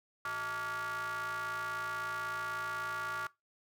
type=ring-modulated tone; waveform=square; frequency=130.81 Hz; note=C3; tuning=in tune; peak=-33 dBFS; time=0.25-3.27 s; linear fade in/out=2 ms; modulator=1280 Hz; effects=noise-tail reverb RT60 0.2 s tail -21 dB re dry